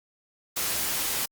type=noise; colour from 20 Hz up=white; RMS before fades=-28 dBFS; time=0.56-1.26 s; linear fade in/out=10 ms; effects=Opus 48 kbps